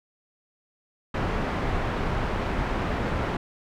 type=low-pass noise; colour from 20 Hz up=pink; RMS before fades=-27 dBFS; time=1.14-3.37 s; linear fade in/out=5 ms; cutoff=1800 Hz; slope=12 dB/octave; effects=none